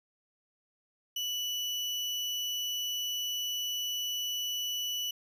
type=tone; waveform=35% pulse; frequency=2960 Hz; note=F#7; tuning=in tune; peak=-30 dBFS; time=1.16-5.11 s; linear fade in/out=5 ms; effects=none